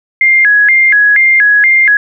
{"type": "tone with vibrato", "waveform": "sine", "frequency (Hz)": 1877, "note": "A#6", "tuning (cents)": 11, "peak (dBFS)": -4, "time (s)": [0.21, 1.97], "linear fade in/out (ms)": 2, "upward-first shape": "square", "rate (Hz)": 2.1, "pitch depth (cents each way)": 200, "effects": []}